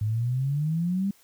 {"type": "exponential sweep", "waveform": "sine", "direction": "up", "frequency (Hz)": [103.83, 202.2], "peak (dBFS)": -23, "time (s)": [0.01, 1.11], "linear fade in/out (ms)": 5, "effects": ["white hiss -59 dBFS RMS until 1.23 s"]}